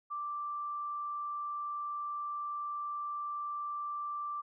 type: tone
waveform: sine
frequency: 1174.7 Hz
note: D6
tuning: in tune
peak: -35 dBFS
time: 0.1-4.42 s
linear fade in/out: 20 ms
effects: none